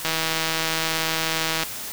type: click train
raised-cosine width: 0.2 ms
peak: -6 dBFS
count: 256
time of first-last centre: 0.05-1.634 s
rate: 161 Hz
effects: white hiss -33 dBFS RMS until 1.92 s